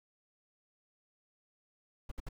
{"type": "noise bursts", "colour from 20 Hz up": "brown", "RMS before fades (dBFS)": -39, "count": 3, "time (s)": [2.09, 2.289], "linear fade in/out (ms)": 5, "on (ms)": 25, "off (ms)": 62, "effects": []}